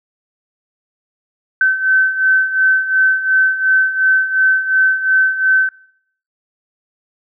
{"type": "beating tone pair", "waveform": "sine", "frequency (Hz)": [1532, 1534.8], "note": ["G6", "G6"], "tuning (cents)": [-40, -37], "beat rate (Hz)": 2.8, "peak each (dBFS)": [-17, -12], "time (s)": [1.61, 5.69], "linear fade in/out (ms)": 2, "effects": ["noise-tail reverb RT60 0.6 s tail -19 dB re dry"]}